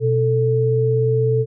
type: tone pair together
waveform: sine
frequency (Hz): 123.95 / 441.7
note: B2 / A4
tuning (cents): +7 / +7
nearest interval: octave + minor seventh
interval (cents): 2200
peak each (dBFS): -17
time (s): 0-1.46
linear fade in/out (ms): 50
effects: none